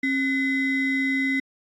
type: ring-modulated tone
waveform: triangle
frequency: 880 Hz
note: A5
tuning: in tune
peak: -16 dBFS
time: 0.03-1.4 s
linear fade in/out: 5 ms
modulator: 1150 Hz
effects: AAC 64 kbps